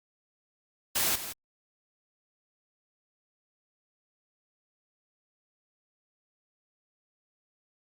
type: noise with echo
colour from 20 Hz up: white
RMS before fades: -27 dBFS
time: 0.95-1.16 s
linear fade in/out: 10 ms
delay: 170 ms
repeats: 1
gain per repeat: -11 dB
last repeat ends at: 1.33 s
effects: Opus 48 kbps